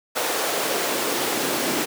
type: noise with high-pass filter sweep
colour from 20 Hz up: pink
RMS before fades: -24 dBFS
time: 0.15-1.86 s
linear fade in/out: 20 ms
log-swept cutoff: 510 to 270 Hz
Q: 1.6
effects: none